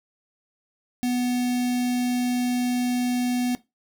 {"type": "tone with notch filter", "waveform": "square", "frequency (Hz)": 246.9, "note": "B3", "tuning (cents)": 0, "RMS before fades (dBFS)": -24, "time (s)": [1.03, 3.55], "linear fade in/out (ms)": 0, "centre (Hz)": 1200, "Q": 1.2, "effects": ["noise-tail reverb RT60 0.2 s tail -17 dB re dry"]}